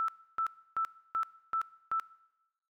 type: tone bursts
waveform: sine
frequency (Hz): 1323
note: E6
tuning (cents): +6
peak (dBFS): -28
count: 6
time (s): 0-1.998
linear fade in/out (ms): 0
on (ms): 83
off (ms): 300
effects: noise-tail reverb RT60 1.0 s tail -21 dB re dry